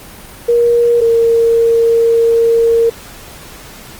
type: tone pair in turn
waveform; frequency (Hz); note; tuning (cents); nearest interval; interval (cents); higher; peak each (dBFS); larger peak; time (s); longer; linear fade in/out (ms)
sine; 473.3 / 461.2; A#4 / A#4; +26 / -19; unison; 45; first; -7; neither; 0.48-1.01 / 1.01-2.9; second; 10
effects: pink hiss -34 dBFS RMS until 3.99 s + Opus 24 kbps